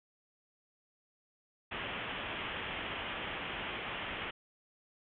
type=low-pass noise; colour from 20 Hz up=white; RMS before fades=-40 dBFS; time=1.71-4.31 s; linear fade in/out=10 ms; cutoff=3300 Hz; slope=96 dB/octave; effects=none